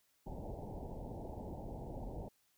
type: low-pass noise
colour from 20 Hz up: pink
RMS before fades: -45 dBFS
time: 0.26-2.29 s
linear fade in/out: 10 ms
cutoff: 900 Hz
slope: 96 dB/octave
effects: white hiss -75 dBFS RMS until 2.57 s